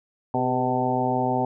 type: harmonic tone with a mistuned harmonic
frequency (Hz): 126.6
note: B2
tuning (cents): +43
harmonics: 1 / 2 / 3 / 4 / 5 / 6 / 7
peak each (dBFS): -30 / -27 / -30 / -31 / -30 / -26 / -28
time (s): 0.34-1.45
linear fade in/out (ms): 2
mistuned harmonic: 3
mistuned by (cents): +44
effects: none